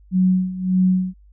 sine tone with tremolo, 185 Hz, F#3, in tune, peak -12 dBFS, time 0.11-1.14 s, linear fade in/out 50 ms, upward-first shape sine, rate 1.7 Hz, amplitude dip 80%, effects added 50 Hz sine -46 dBFS peak until 1.32 s

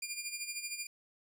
15% pulse tone with tremolo, 2400 Hz, D7, 37 cents sharp, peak -29 dBFS, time 0.02-0.87 s, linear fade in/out 5 ms, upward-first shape sine, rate 13 Hz, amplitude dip 65%, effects none

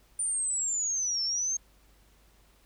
sine linear two-way sweep, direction down then up, 9210 to 5330 to 6450 Hz, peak -27 dBFS, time 0.19-1.57 s, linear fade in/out 5 ms, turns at 1.23 s, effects added 50 Hz sine -61 dBFS peak until 2.65 s + pink hiss -64 dBFS RMS until 2.65 s

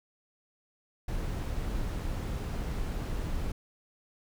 brown noise, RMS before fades -33 dBFS, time 1.08-3.52 s, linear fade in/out 5 ms, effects none

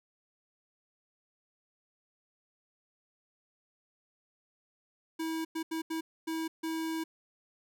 square tone bursts at uneven times, 322.9 Hz, E4, 36 cents flat, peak -33 dBFS, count 6, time 5.19-5.45 / 5.55-5.63 / 5.71-5.82 / 5.9-6.01 / 6.27-6.48 / 6.63-7.04 s, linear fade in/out 10 ms, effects none

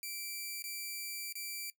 5% pulse tone with dropouts, 2340 Hz, D7, 7 cents flat, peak -30 dBFS, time 0.03-1.7 s, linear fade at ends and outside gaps 1 ms, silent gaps 0.622-0.64 / 1.325-1.354 s, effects noise-tail reverb RT60 0.1 s tail -18 dB re dry

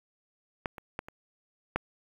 clicks, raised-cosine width 0.5 ms, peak -15 / -27 / -18 / -28 / -12 dBFS, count 5, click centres 0.658 / 0.782 / 0.991 / 1.085 / 1.76 s, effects 8-bit

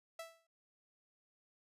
sawtooth tone with exponential decay, 659.3 Hz, E5, in tune, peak -38 dBFS, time 0.19-0.47 s, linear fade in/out 5 ms, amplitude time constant 60 ms, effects noise-tail reverb RT60 0.1 s tail -23 dB re dry + resampled to 32000 Hz

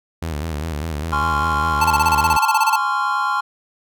sawtooth tone with vibrato, 77.78 Hz, D#2, in tune, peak -19 dBFS, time 0.22-2.37 s, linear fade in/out 5 ms, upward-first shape square, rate 5 Hz, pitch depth 98 cents each way
triangle chord, Db major seventh, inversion second, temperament just, 831.5 / 1039.4 / 1108.7 / 1385.9 Hz, Ab5 / C6 / Db6 / F6, +2 / -12 / 0 / -14 cents, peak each -23 / -20 / -23 / -20 dBFS, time 1.12-3.41 s, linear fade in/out 10 ms
square tone bursts, 880 Hz, A5, in tune, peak -14 dBFS, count 16, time 1.81-2.76 s, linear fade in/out 5 ms, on 35 ms, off 26 ms
effects none

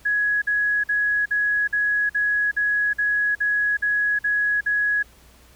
sine tone bursts, 1674 Hz, G#6, 13 cents sharp, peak -18 dBFS, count 12, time 0.05-5.029 s, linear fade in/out 10 ms, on 370 ms, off 49 ms, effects added 60 Hz sine -53 dBFS peak until 5.55 s + pink hiss -53 dBFS RMS until 5.55 s

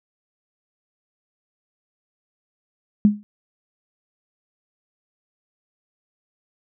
sine tone with exponential decay, 207.7 Hz, G#3, in tune, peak -7 dBFS, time 3.05-3.23 s, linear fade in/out 0 ms, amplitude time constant 39 ms, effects none

